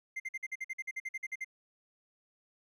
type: tone bursts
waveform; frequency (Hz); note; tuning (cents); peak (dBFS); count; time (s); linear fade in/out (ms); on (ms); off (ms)
triangle; 2092; C7; -1; -33; 15; 0.16-1.446; 10; 40; 49
effects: none